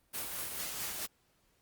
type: noise with tremolo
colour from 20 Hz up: white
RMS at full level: -37 dBFS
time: 0.13-1.07 s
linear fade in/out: 20 ms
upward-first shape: triangle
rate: 4.6 Hz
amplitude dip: 40%
effects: pink hiss -72 dBFS RMS until 1.61 s + Opus 32 kbps

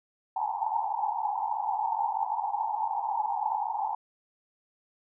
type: band-pass noise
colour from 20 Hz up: white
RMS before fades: -30 dBFS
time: 0.36-3.95 s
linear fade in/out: 5 ms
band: 800 to 910 Hz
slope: 96 dB/octave
effects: none

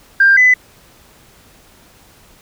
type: tone pair in turn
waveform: sine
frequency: 1591 / 2005 Hz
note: G6 / B6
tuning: +25 / +26 cents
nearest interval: major third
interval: 401 cents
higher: second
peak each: -5 dBFS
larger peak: neither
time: 0.2-0.37 / 0.37-0.54 s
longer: neither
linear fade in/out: 5 ms
effects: tanh soft clip ceiling -1 dBFS + pink hiss -47 dBFS RMS until 2.41 s

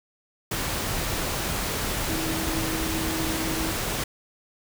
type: tone in noise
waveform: sine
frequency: 321.6 Hz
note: E4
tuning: 43 cents flat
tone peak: -30 dBFS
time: 2.09-3.72 s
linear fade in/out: 5 ms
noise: pink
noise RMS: -28 dBFS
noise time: 0.51-4.04 s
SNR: -5 dB
effects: none

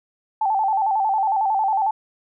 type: tone with vibrato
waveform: sine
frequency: 824 Hz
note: G#5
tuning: 14 cents flat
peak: -17 dBFS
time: 0.41-1.91 s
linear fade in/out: 5 ms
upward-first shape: square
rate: 11 Hz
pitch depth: 97 cents each way
effects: none

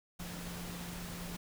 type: tone in noise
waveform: sine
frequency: 174.61 Hz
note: F3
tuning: in tune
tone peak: -44 dBFS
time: 0.19-1.37 s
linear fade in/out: 10 ms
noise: pink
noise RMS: -45 dBFS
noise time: 0.19-1.37 s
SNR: -2 dB
effects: none

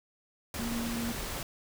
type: tone in noise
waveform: sine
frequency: 233.1 Hz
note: A#3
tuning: in tune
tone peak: -33 dBFS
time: 0.59-1.12 s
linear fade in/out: 2 ms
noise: pink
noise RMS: -37 dBFS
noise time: 0.54-1.43 s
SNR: +1 dB
effects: none

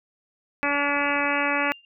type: harmonic tone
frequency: 286.3 Hz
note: D4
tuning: 44 cents flat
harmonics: 1 / 2 / 3 / 4 / 5 / 6 / 7 / 8 / 9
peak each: -30 / -30 / -30 / -30 / -30 / -30 / -30 / -30 / -30 dBFS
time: 0.63-1.72 s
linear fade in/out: 0 ms
type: clicks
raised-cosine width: 2 ms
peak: -37 dBFS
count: 11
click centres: 0.662 / 0.711 / 0.753 / 0.893 / 0.966 / 1.012 / 1.062 / 1.102 / 1.162 / 1.201 / 1.247 s
type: tone with tremolo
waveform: sine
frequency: 2794 Hz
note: F7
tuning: in tune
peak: -37 dBFS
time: 0.72-1.85 s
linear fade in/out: 2 ms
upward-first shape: triangle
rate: 3.4 Hz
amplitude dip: 95%
effects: none

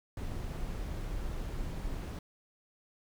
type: noise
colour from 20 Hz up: brown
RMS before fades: -37 dBFS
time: 0.17-2.19 s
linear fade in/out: 2 ms
effects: none

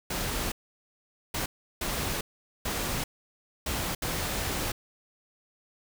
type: noise bursts at uneven times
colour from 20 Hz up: pink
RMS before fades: -31 dBFS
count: 6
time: 0.1-0.52 / 1.34-1.46 / 1.81-2.21 / 2.65-3.04 / 3.66-3.95 / 4.02-4.72 s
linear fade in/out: 5 ms
effects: none

